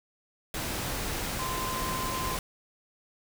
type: tone in noise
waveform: sine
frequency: 1035 Hz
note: C6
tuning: 19 cents flat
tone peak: -33 dBFS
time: 1.39-2.36 s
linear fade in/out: 2 ms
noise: pink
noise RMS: -33 dBFS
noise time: 0.54-2.39 s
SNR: -3 dB
effects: none